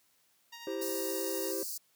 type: tone with tremolo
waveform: 10% pulse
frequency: 936 Hz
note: A#5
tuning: 7 cents sharp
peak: -36 dBFS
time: 0.52-1.52 s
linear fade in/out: 10 ms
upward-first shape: sine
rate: 11 Hz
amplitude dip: 35%
type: chord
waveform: triangle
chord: C major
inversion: first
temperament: equal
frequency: 329.6 / 392 / 523.3 Hz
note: E4 / G4 / C5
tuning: 0 / 0 / 0 cents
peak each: -37 / -35 / -37 dBFS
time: 0.67-1.63 s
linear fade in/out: 2 ms
type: high-pass noise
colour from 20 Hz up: white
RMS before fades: -39 dBFS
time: 0.81-1.78 s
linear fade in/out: 10 ms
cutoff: 4300 Hz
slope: 96 dB/octave
effects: white hiss -70 dBFS RMS until 1.95 s + high-pass 80 Hz 12 dB/octave